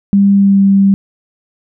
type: tone with pitch glide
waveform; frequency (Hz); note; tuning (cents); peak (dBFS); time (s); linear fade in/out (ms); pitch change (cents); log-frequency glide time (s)
sine; 199 to 196.49; G3 to G3; +26 to +4; -5; 0.13-0.94; 0; -22; 0.32-0.6
effects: none